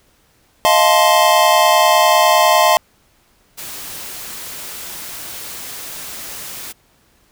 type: chord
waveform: square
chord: F dominant seventh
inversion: third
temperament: just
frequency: 628.6 / 698.5 / 873.1 / 1047.7 Hz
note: Eb5 / F5 / A5 / C6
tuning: +18 / 0 / -14 / +2 cents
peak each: -16 dBFS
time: 0.65-2.77 s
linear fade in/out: 0 ms
type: noise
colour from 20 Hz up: white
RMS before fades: -30 dBFS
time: 3.57-6.73 s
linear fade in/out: 20 ms
effects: pink hiss -56 dBFS RMS until 7.31 s